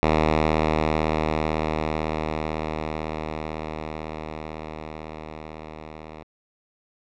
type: tone with level ramp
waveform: 5% pulse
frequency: 78 Hz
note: D#2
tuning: 5 cents sharp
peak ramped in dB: -6 to -27 dBFS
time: 0.03-6.23 s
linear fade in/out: 0 ms
effects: low-pass 3000 Hz 12 dB/octave